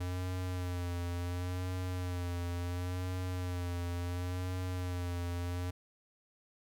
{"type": "tone with vibrato", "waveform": "square", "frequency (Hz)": 89.4, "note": "F2", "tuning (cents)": 41, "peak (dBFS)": -35, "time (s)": [0, 5.71], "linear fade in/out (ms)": 10, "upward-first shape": "sine", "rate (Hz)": 0.71, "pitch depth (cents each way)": 43, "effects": []}